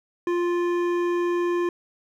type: tone with hard clipping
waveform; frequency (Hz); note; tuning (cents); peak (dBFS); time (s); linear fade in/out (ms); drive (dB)
sine; 349.2; F4; 0; -23; 0.27-1.69; 2; 12
effects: none